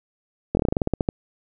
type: slowing click train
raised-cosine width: 2 ms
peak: -7 dBFS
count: 13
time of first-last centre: 0.55-1.089 s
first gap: 21 ms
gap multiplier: 1.13
effects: none